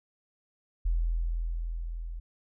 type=tone with level ramp; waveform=sine; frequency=41.74 Hz; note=E1; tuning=22 cents sharp; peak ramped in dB=-23 to -35 dBFS; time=0.85-2.2 s; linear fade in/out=10 ms; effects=none